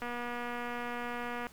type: click train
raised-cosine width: 0.5 ms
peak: -24 dBFS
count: 350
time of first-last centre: 0.02-1.468 s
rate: 241 Hz
effects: pink hiss -57 dBFS RMS until 1.52 s